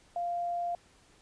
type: tone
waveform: sine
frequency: 696 Hz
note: F5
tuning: 6 cents flat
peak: -30 dBFS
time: 0.16-0.75 s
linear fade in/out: 2 ms
effects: pink hiss -62 dBFS RMS until 1.21 s + resampled to 22050 Hz